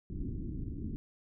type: low-pass noise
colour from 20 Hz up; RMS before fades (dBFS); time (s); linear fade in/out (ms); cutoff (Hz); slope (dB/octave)
pink; -38; 0.1-0.96; 0; 340; 48
effects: none